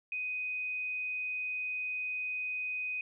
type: tone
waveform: sine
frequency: 2500 Hz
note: D#7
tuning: 8 cents sharp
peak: -33 dBFS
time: 0.12-3.01 s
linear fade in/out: 2 ms
effects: none